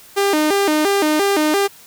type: tone with vibrato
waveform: sawtooth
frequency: 349.2 Hz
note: F4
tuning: in tune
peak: -10 dBFS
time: 0.16-1.68 s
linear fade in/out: 20 ms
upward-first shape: square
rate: 2.9 Hz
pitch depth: 230 cents each way
effects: white hiss -44 dBFS RMS until 1.86 s